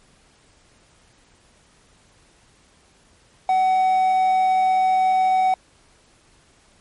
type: tone with quantisation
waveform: triangle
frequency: 751 Hz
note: F#5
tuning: 26 cents sharp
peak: -13 dBFS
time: 3.49-5.54 s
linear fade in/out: 2 ms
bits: 7
effects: pink hiss -56 dBFS RMS until 6.8 s + MP3 48 kbps